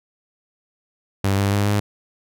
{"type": "tone with pitch steps", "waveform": "sawtooth", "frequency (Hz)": [98, 99.66, 101.34, 103.05], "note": ["G2", "G2", "G#2", "G#2"], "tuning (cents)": [0, 29, -42, -13], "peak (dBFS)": -13, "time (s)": [1.24, 1.8], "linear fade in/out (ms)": 5, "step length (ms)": 140, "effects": []}